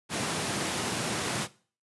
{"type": "high-pass noise", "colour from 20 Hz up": "pink", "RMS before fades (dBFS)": -31, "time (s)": [0.09, 1.48], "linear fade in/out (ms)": 50, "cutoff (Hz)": 110, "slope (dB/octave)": 24, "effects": ["noise-tail reverb RT60 0.4 s tail -18 dB re dry", "resampled to 24000 Hz"]}